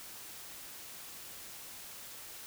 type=silence; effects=white hiss -48 dBFS RMS until 2.46 s